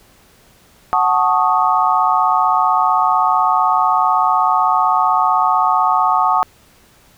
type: chord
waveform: sine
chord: D# half-diminished seventh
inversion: first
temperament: equal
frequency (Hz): 740 / 880 / 1108.7 / 1244.5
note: F#5 / A5 / C#6 / D#6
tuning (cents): 0 / 0 / 0 / 0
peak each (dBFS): -17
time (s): 0.93-6.43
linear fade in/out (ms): 0
effects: pink hiss -50 dBFS RMS until 7.17 s